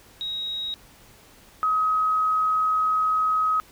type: tone pair in turn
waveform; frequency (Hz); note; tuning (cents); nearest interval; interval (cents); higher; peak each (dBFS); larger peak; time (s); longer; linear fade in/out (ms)
sine; 3800 / 1268.1; A#7 / D#6; +33 / +33; octave + perfect fifth; 1900; first; -27 / -19; second; 0.21-0.74 / 1.63-3.6; second; 0
effects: pink hiss -52 dBFS RMS until 3.71 s